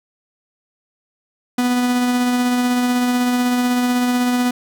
45% pulse tone with tremolo, 246.9 Hz, B3, in tune, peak -14 dBFS, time 1.58-4.51 s, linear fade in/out 5 ms, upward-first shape sine, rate 16 Hz, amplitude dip 25%, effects none

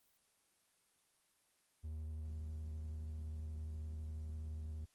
triangle tone with vibrato, 77.78 Hz, D#2, in tune, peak -40 dBFS, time 1.83-4.86 s, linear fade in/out 20 ms, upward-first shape square, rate 12 Hz, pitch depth 12 cents each way, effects white hiss -75 dBFS RMS until 4.94 s + Opus 24 kbps

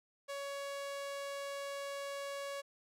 sawtooth tone, 560 Hz, C#5, 18 cents sharp, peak -36 dBFS, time 0.28-2.62 s, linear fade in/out 20 ms, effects low-pass 12000 Hz 12 dB/octave

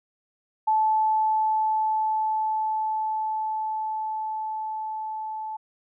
sine tone with level ramp, 870 Hz, A5, 20 cents flat, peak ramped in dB -18 to -30 dBFS, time 0.67-5.57 s, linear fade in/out 10 ms, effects none

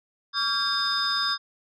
sine tone cluster, 1137 / 1377 / 1597 / 3635 / 5010 Hz, C#6 / F6 / G6 / A#7 / D#8, +44 / -25 / +32 / -44 / +11 cents, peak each -29 / -33 / -30 / -28 / -26 dBFS, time 0.33-1.38 s, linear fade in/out 50 ms, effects tanh soft clip ceiling -15 dBFS

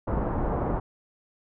pink low-pass noise, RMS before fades -27 dBFS, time 0.07-0.8 s, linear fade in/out 10 ms, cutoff 1100 Hz, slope 24 dB/octave, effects none

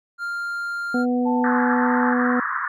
triangle tone, 1396.9 Hz, F6, in tune, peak -23 dBFS, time 0.18-1.06 s, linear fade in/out 50 ms
harmonic tone, 246.9 Hz, B3, in tune, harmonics 1 / 2 / 3, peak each -19 / -26 / -30 dBFS, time 0.94-2.4 s, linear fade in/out 5 ms
sine tone with vibrato, 875 Hz, A5, 10 cents flat, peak -24 dBFS, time 1.25-2.14 s, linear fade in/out 20 ms, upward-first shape sine, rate 1.9 Hz, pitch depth 23 cents each way
white band-pass noise, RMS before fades -25 dBFS, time 1.44-2.68 s, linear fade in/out 2 ms, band 1000 to 1800 Hz, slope 96 dB/octave
effects none

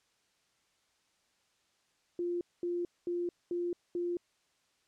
sine tone bursts, 349.2 Hz, F4, in tune, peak -31 dBFS, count 5, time 2.19-4.17 s, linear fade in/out 2 ms, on 220 ms, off 220 ms, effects white hiss -73 dBFS RMS until 4.87 s + low-pass 7000 Hz 12 dB/octave

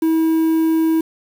triangle tone with quantisation, 322.5 Hz, E4, 38 cents flat, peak -11 dBFS, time 0.02-1.01 s, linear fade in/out 5 ms, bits 6, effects none

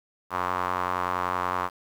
sawtooth tone with band-pass filter, 90.5 Hz, F#2, 38 cents flat, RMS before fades -28 dBFS, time 0.3-1.7 s, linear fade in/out 50 ms, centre 1100 Hz, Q 3.6, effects 8-bit

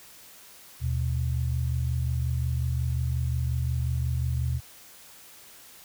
sine tone pair together, 77.88 / 123.47 Hz, D#2 / B2, +2 / 0 cents, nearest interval minor sixth, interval 798 cents, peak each -27 dBFS, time 0.8-4.61 s, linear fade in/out 50 ms, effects white hiss -50 dBFS RMS until 5.84 s

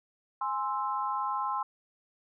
sine chord, Ab augmented, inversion none, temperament equal, 830.6 / 1046.5 / 1318.5 Hz, Ab5 / C6 / E6, 0 / 0 / 0 cents, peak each -34 / -31 / -36 dBFS, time 0.41-1.63 s, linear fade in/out 5 ms, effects none

